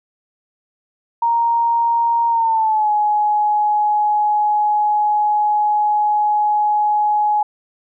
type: tone with pitch glide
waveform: sine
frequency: 932.3 to 840.2 Hz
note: A#5 to G#5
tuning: 0 to +20 cents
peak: -13 dBFS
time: 1.22-7.43 s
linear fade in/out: 5 ms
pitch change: -180 cents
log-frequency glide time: 2.29-2.91 s
effects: none